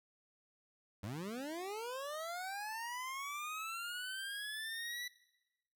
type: linear sweep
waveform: 25% pulse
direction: up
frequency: 90.2 to 1975.5 Hz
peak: -37 dBFS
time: 1.03-5.08 s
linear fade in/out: 5 ms
effects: noise-tail reverb RT60 1.0 s tail -20 dB re dry